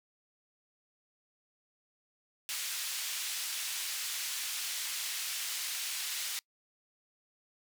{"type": "band-pass noise", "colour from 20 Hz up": "pink", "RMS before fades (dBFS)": -37, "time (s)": [2.49, 6.39], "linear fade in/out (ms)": 0, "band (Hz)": [2700, 15000], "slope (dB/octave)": 12, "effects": ["noise-tail reverb RT60 0.1 s tail -25 dB re dry"]}